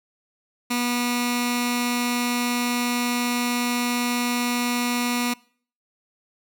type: tone with notch filter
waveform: 15% pulse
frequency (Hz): 243.1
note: B3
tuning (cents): -27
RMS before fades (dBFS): -24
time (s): 0.7-5.34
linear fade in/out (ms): 10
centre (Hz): 570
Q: 0.54
effects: noise-tail reverb RT60 0.5 s tail -24 dB re dry